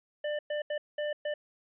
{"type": "tone bursts at uneven times", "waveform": "square", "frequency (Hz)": 595, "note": "D5", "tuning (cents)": 22, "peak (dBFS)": -31, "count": 5, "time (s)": [[0.24, 0.39], [0.5, 0.62], [0.7, 0.78], [0.98, 1.13], [1.25, 1.34]], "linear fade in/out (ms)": 5, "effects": ["resampled to 8000 Hz"]}